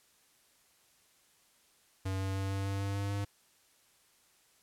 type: tone with pitch steps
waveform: square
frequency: 95.5 / 96.22 / 96.95 / 97.68 / 98.41 / 99.15 / 99.9 / 100.65 Hz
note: G2 / G2 / G2 / G2 / G2 / G2 / G2 / G2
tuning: -45 / -32 / -19 / -6 / +7 / +20 / +33 / +46 cents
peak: -33 dBFS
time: 2.05-3.25 s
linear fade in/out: 10 ms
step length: 150 ms
effects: white hiss -67 dBFS RMS until 4.62 s + low-pass 12000 Hz 12 dB/octave